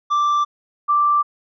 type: tone pair in turn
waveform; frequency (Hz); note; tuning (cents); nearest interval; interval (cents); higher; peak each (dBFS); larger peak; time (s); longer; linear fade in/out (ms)
triangle / sine; 1174.7 / 1174.7; D6 / D6; 0 / 0; unison; 0; neither; -13; neither; 0.1-0.45 / 0.88-1.23; neither; 20
effects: resampled to 16000 Hz